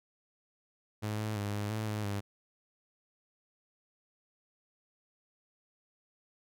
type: tone with pitch steps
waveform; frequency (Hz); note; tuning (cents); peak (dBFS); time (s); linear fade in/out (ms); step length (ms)
sawtooth; 106.4 / 107.9 / 102.3 / 103.5 / 109 / 106.2 / 101.1; G#2 / A2 / G#2 / G#2 / A2 / G#2 / G#2; +42 / -33 / -26 / -5 / -16 / +39 / -46; -29; 1.02-2.21; 20; 170
effects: none